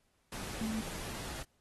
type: tone in noise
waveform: sine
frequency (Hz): 220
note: A3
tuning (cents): 0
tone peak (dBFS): -34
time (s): 0.61-0.81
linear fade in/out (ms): 2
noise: pink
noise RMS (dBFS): -43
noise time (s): 0.32-1.43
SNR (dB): +6
effects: pink hiss -75 dBFS RMS until 1.6 s + AAC 32 kbps